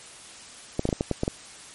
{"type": "clicks", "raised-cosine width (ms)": 2, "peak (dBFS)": -10, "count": 8, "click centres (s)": [0.794, 0.854, 0.89, 0.928, 1.009, 1.113, 1.234, 1.279], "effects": ["white hiss -45 dBFS RMS until 1.74 s", "MP3 48 kbps"]}